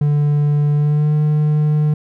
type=tone with pitch glide; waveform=triangle; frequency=146.83 to 150.96 Hz; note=D3 to D3; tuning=0 to +48 cents; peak=-10 dBFS; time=0.01-1.94 s; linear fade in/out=5 ms; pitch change=+48 cents; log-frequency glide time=0.74-1.12 s; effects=none